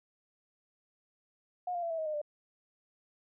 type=tone with pitch steps; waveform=sine; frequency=720 / 697.1 / 674.9 / 653.4 / 632.6 / 612.5 / 593 Hz; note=F#5 / F5 / E5 / E5 / D#5 / D#5 / D5; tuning=-47 / -3 / +41 / -15 / +29 / -27 / +17 cents; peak=-32 dBFS; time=1.67-2.216 s; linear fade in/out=5 ms; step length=78 ms; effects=none